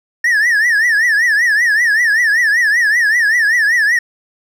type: tone with vibrato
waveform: triangle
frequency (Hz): 1803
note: A6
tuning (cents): +42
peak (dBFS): -8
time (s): 0.24-3.99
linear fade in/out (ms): 5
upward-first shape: triangle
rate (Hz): 5.2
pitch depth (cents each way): 180
effects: none